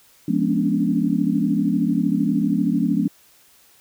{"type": "tone cluster", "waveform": "sine", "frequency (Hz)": [171.7, 206.9, 243.3, 277.5, 290.4], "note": ["F3", "G#3", "B3", "C#4", "D4"], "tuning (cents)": [-29, -6, -26, 2, -19], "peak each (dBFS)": [-24, -22, -23, -25, -24], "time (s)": [0.28, 3.08], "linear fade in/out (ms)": 5, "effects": ["white hiss -54 dBFS RMS until 3.8 s"]}